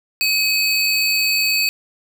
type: tone pair together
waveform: square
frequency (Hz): 2542 / 4529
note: D#7 / C#8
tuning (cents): +36 / +36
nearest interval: minor seventh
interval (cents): 1000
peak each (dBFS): -19 / -19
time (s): 0.21-1.69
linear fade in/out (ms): 0
effects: none